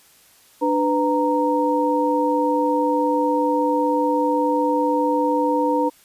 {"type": "tone cluster", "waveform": "sine", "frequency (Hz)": [295.8, 499.7, 929], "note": ["D4", "B4", "A#5"], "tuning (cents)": [13, 20, -6], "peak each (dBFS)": -21, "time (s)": [0.61, 5.9], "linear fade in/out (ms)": 20, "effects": ["white hiss -53 dBFS RMS until 6.04 s", "resampled to 32000 Hz"]}